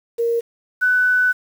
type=tone pair in turn; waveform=sine; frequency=466.2 / 1495.6 Hz; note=A#4 / F#6; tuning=0 / +18 cents; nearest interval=octave + minor sixth; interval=2018 cents; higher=second; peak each=-16 / -13 dBFS; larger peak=second; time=0.18-0.41 / 0.81-1.33 s; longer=second; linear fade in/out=20 ms; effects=7-bit